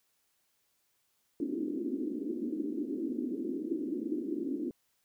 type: band-pass noise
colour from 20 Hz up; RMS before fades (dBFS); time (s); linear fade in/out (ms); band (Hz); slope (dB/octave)
white; -35; 1.4-4.71; 2; 250 to 340; 48
effects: white hiss -75 dBFS RMS until 5.04 s